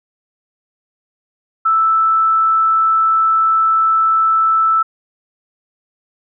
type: tone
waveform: sine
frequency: 1318.5 Hz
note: E6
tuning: in tune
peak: -10 dBFS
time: 1.65-4.83 s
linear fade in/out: 10 ms
effects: none